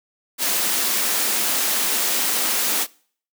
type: high-pass noise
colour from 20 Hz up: white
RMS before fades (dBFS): -21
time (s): 0.38-2.87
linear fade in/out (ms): 50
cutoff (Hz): 190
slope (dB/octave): 96
effects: noise-tail reverb RT60 0.5 s tail -23 dB re dry